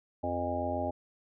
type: harmonic tone with a mistuned harmonic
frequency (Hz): 87.31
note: F2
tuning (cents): 0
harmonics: 1 / 3 / 4 / 5 / 6 / 7 / 8 / 9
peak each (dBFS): -38 / -37 / -41 / -44 / -44 / -34 / -44 / -36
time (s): 0.23-0.91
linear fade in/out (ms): 10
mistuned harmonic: 9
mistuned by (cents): +62
effects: none